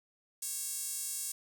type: tone with high-pass filter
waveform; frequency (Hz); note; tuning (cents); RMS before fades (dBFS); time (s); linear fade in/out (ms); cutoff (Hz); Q
sawtooth; 550; C#5; -14; -38; 0.42-1.32; 5; 8100; 1.9
effects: none